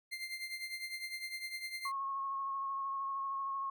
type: tone with tremolo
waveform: 30% pulse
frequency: 2093 Hz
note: C7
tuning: in tune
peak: -34 dBFS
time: 0.11-1.92 s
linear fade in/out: 20 ms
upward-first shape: triangle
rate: 9.9 Hz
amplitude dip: 75%
type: tone with vibrato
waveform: sine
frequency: 1091 Hz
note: C#6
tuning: 28 cents flat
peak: -35 dBFS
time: 1.85-3.7 s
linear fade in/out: 5 ms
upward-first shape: sine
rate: 13 Hz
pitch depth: 16 cents each way
effects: none